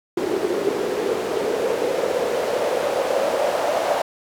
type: noise with band-pass filter sweep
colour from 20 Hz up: white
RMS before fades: -22 dBFS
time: 0.17-4.02 s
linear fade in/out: 5 ms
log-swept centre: 370 to 630 Hz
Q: 4.8
effects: none